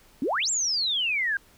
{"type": "exponential two-way sweep", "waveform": "sine", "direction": "up then down", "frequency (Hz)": [233.1, 7680, 1566], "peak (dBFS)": -23, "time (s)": [0.22, 1.37], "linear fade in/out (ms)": 2, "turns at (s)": 0.5, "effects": ["pink hiss -57 dBFS RMS until 1.57 s"]}